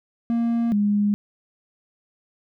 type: tone pair in turn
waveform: triangle / sine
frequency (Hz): 233.1 / 205.7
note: A#3 / G#3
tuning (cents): 0 / -16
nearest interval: major second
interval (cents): 216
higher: first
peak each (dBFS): -17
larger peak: neither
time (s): 0.3-0.72 / 0.72-1.14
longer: neither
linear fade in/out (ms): 0
effects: none